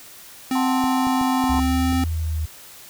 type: tone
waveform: square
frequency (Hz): 260.3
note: C4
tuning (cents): -9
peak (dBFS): -20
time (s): 0.51-2.04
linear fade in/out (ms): 2
type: chord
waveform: sine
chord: F# diminished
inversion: none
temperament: equal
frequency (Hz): 740 / 880 / 1046.5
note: F#5 / A5 / C6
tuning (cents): 0 / 0 / 0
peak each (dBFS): -28 / -26 / -27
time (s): 0.55-1.6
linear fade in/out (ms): 5
type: clicks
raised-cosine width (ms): 3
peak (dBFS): -20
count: 7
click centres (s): 0.84 / 1.07 / 1.213 / 1.44 / 1.543 / 1.587 / 1.927
type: exponential two-way sweep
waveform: sine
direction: up then down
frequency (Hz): 69.3 to 82.41 to 77.7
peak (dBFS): -21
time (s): 1.49-2.46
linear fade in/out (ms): 10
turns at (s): 1.98
effects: white hiss -43 dBFS RMS until 2.89 s